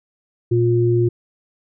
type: tone pair together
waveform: sine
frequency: 117.93 / 353.4 Hz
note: A#2 / F4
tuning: +21 / +21 cents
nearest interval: octave + perfect fifth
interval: 1900 cents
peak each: -16 dBFS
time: 0.51-1.09 s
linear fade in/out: 10 ms
effects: none